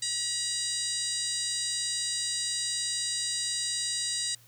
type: harmonic tone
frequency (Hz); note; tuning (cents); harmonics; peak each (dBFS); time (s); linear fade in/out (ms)
959; A#5; +49; 2 / 3 / 4 / 5 / 6 / 7 / 8 / 9; -42 / -44 / -35 / -34 / -40 / -40 / -37 / -35; 0.02-4.35; 5
effects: added 118 Hz sine -59 dBFS peak until 4.47 s + white hiss -59 dBFS RMS until 4.47 s